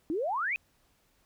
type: exponential sweep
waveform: sine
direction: up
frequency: 294.2 to 2593 Hz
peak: -28 dBFS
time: 0.1-0.56 s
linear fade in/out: 0 ms
effects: pink hiss -69 dBFS RMS until 1.25 s